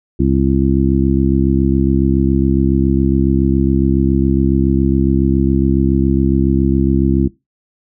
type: harmonic tone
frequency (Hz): 67.2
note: C2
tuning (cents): +47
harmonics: 1 / 2 / 3 / 4 / 5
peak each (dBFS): -17 / -17 / -17 / -17 / -17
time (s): 0.19-7.28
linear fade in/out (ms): 10
effects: noise-tail reverb RT60 0.2 s tail -19 dB re dry